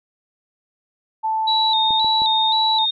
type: tone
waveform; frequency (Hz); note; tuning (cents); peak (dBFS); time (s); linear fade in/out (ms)
sine; 880; A5; 0; -18; 1.23-2.86; 20
type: tone with vibrato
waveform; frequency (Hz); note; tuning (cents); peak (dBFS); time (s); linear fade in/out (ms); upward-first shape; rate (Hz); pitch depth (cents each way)
sine; 3800; A#7; +33; -17; 1.47-2.91; 10; square; 1.9; 54
type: clicks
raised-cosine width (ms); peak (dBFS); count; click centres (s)
2; -21; 3; 1.907 / 2.046 / 2.219
effects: none